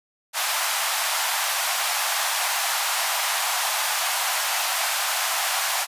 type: high-pass noise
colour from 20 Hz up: pink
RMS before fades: -24 dBFS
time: 0.33-5.87 s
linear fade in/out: 50 ms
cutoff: 680 Hz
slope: 48 dB/octave
effects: resampled to 32000 Hz